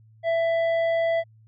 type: tone with hard clipping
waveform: sine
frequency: 664 Hz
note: E5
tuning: 12 cents sharp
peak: -22 dBFS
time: 0.23-1.24 s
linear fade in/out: 50 ms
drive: 9 dB
effects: added 110 Hz sine -51 dBFS peak until 1.47 s + low-pass 3000 Hz 12 dB/octave